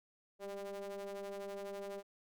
square ring-modulated tone, 100.6 Hz, G2, 45 cents sharp, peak -40 dBFS, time 0.39-2.03 s, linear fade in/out 50 ms, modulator 497 Hz, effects none

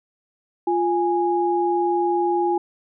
sine tone pair together, 349.2 / 827.9 Hz, F4 / G#5, 0 / -6 cents, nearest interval octave + minor third, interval 1494 cents, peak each -20 / -21 dBFS, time 0.67-2.58 s, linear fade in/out 5 ms, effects none

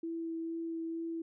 sine tone with vibrato, 329.6 Hz, E4, in tune, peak -35 dBFS, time 0.03-1.22 s, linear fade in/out 5 ms, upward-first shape sine, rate 2.2 Hz, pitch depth 10 cents each way, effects none

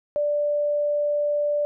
sine tone, 587.3 Hz, D5, in tune, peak -20 dBFS, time 0.16-1.65 s, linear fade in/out 0 ms, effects none

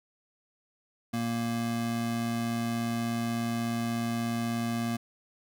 square tone pair together, 116.55 / 233.1 Hz, A#2 / A#3, 0 / 0 cents, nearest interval octave, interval 1200 cents, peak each -36 / -30 dBFS, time 1.13-4.97 s, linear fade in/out 10 ms, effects none

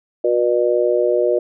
harmonic tone, 121 Hz, B2, 35 cents flat, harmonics 3 / 4 / 5, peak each -18 / -18 / -18 dBFS, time 0.24-1.39 s, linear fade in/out 5 ms, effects none

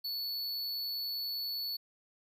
square tone, 4435 Hz, C#8, in tune, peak -35 dBFS, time 0.04-1.77 s, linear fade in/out 10 ms, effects none

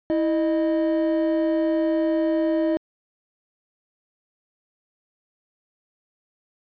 triangle tone pair together, 326.2 / 616.7 Hz, E4 / D#5, -18 / -16 cents, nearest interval major seventh, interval 1102 cents, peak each -18 / -21 dBFS, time 0.1-2.77 s, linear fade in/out 0 ms, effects tanh soft clip ceiling -11 dBFS + resampled to 11025 Hz

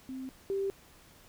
sine tone pair in turn, 261.6 / 392 Hz, C4 / G4, 0 / 0 cents, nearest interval perfect fifth, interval 700 cents, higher second, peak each -37 / -29 dBFS, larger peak second, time 0.09-0.29 / 0.5-0.7 s, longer neither, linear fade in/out 0 ms, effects pink hiss -58 dBFS RMS until 1.28 s

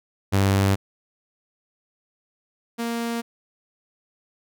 sawtooth tone pair in turn, 98 / 233.1 Hz, G2 / A#3, 0 / 0 cents, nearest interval octave + minor third, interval 1500 cents, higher second, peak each -13 / -21 dBFS, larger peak first, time 0.32-0.76 / 2.78-3.22 s, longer neither, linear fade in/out 20 ms, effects none

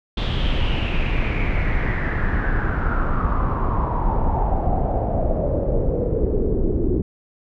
brown noise with low-pass filter sweep, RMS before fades -20 dBFS, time 0.17-7.02 s, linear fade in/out 5 ms, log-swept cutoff 3500 to 350 Hz, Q 5.8, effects none

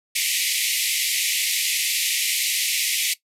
pink band-pass noise, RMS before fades -23 dBFS, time 0.15-3.14 s, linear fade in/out 10 ms, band 2000 to 14000 Hz, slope 96 dB/octave, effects noise-tail reverb RT60 0.1 s tail -17 dB re dry

